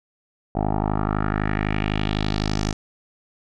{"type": "tone with low-pass filter sweep", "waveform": "10% pulse", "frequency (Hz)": 51.91, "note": "G#1", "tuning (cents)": 0, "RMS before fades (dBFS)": -23, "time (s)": [0.55, 2.73], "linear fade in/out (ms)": 5, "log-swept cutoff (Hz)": [710, 6400], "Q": 2.7, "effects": []}